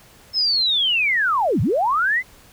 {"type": "linear two-way sweep", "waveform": "sine", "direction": "down then up", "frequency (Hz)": [5280, 83.3, 2095], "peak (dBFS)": -16, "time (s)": [0.33, 2.23], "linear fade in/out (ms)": 50, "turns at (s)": 1.61, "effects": ["pink hiss -49 dBFS RMS until 2.52 s"]}